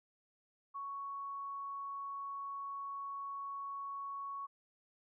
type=tone; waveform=sine; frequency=1112 Hz; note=C#6; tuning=5 cents sharp; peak=-40 dBFS; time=0.74-4.47 s; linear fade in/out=20 ms; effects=none